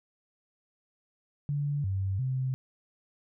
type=tone with pitch steps; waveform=sine; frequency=144.3 / 96.3 / 130.4 Hz; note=D3 / G2 / C3; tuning=-30 / -30 / -5 cents; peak=-27 dBFS; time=1.49-2.54 s; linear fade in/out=0 ms; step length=350 ms; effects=none